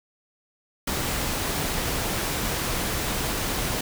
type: noise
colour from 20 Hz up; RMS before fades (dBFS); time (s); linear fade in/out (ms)
pink; -27; 0.87-3.81; 5
effects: none